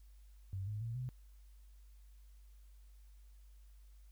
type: tone with pitch steps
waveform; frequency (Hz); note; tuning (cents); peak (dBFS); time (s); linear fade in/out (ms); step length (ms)
sine; 96 / 105.3 / 115.49 / 126.67; G2 / G#2 / A#2 / B2; -36 / +24 / -16 / +44; -38; 0.53-1.09; 0; 140
effects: added 50 Hz sine -56 dBFS peak until 4.11 s + white hiss -75 dBFS RMS until 4.11 s